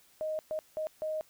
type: tone bursts at uneven times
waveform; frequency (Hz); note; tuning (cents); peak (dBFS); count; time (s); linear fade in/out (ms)
sine; 623; D#5; +2; -31; 4; 0.21-0.39 / 0.51-0.59 / 0.77-0.87 / 1.02-1.21; 0
effects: white hiss -63 dBFS RMS until 1.29 s